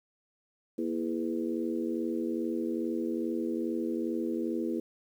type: harmonic tone with a mistuned harmonic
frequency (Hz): 82.41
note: E2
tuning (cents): 0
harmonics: 3 / 4 / 5 / 6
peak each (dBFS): -34 / -32 / -37 / -40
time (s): 0.78-4.8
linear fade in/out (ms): 5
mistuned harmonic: 3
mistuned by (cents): -72
effects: 10-bit